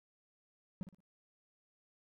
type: tone with echo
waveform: triangle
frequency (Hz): 185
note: F#3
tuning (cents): 0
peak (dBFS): -34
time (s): 0.81-0.83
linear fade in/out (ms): 0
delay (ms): 58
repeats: 3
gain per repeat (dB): -11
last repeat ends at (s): 1.004
effects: none